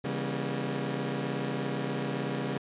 20% pulse chord, C# diminished seventh, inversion none, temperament just, 138.59 / 166.31 / 199.57 / 239.5 Hz, C#3 / E3 / G3 / Bb3, 0 / +16 / +31 / +47 cents, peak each -29 / -34 / -31 / -32 dBFS, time 0.04-2.58 s, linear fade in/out 5 ms, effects resampled to 8000 Hz

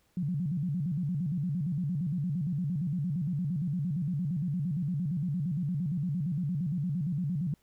sine tone with vibrato, 160.4 Hz, E3, 47 cents flat, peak -28 dBFS, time 0.17-7.54 s, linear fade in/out 2 ms, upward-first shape square, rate 8.7 Hz, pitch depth 210 cents each way, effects pink hiss -70 dBFS RMS until 7.62 s

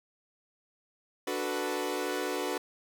sawtooth chord, B minor seventh, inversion first, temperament equal, 293.7 / 370 / 440 / 493.9 Hz, D4 / F#4 / A4 / B4, 0 / 0 / 0 / 0 cents, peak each -33 / -31 / -34 / -32 dBFS, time 1.27-2.58 s, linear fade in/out 5 ms, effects none

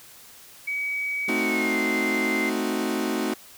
sine tone with pitch glide, 2270 to 2082 Hz, C#7 to C7, +41 to -9 cents, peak -25 dBFS, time 0.67-2.5 s, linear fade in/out 10 ms, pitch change -150 cents, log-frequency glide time 1.37-1.78 s
40% pulse chord, A diminished seventh, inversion none, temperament equal, 220 / 261.6 / 311.1 / 370 Hz, A3 / C4 / Eb4 / Gb4, 0 / 0 / 0 / 0 cents, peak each -29 dBFS, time 1.28-3.34 s, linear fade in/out 5 ms
effects white hiss -48 dBFS RMS until 3.57 s

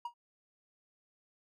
triangle tone with exponential decay, 952 Hz, A#5, 36 cents sharp, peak -31 dBFS, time 0.05-0.14 s, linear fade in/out 5 ms, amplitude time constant 19 ms, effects none

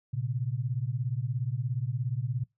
sine beating tone pair, 116.54 / 133.54 Hz, A#2 / C3, 0 / +36 cents, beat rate 17 Hz, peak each -31 dBFS, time 0.13-2.44 s, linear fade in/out 10 ms, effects noise-tail reverb RT60 0.2 s tail -24 dB re dry

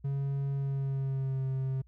triangle tone with pitch glide, 138.59 to 132.64 Hz, C#3 to C3, 0 to +24 cents, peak -27 dBFS, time 0.04-1.82 s, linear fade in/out 10 ms, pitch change -76 cents, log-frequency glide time 0.54-1.45 s, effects added 60 Hz sine -56 dBFS peak until 1.87 s

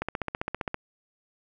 click train, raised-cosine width 0.5 ms, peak -14 dBFS, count 12, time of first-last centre 0.02-0.744 s, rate 15.2 Hz, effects none

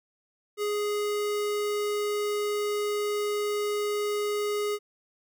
square tone, 415.3 Hz, G#4, in tune, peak -27 dBFS, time 0.57-4.79 s, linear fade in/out 50 ms, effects none

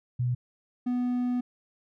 sine / triangle tone pair in turn, 123.47 / 246.9 Hz, B2 / B3, 0 / 0 cents, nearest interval octave, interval 1200 cents, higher second, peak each -24 / -23 dBFS, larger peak second, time 0.19-0.35 / 0.86-1.41 s, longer second, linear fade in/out 10 ms, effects none

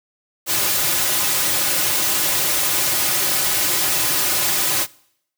white noise with comb filter, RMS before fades -19 dBFS, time 0.46-4.87 s, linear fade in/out 50 ms, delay 4.4 ms, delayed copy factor -0.7, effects noise-tail reverb RT60 0.7 s tail -23 dB re dry + high-pass 100 Hz 12 dB/octave

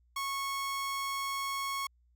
sawtooth tone, 1100 Hz, C#6, 14 cents flat, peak -29 dBFS, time 0.16-1.87 s, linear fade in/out 5 ms, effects added 60 Hz sine -64 dBFS peak until 2.15 s

